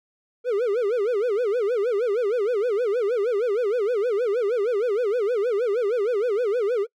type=tone with vibrato; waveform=triangle; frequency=445.3 Hz; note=A4; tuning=21 cents sharp; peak=-18 dBFS; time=0.44-6.87 s; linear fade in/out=50 ms; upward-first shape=sine; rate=6.4 Hz; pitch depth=220 cents each way; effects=noise-tail reverb RT60 0.1 s tail -26 dB re dry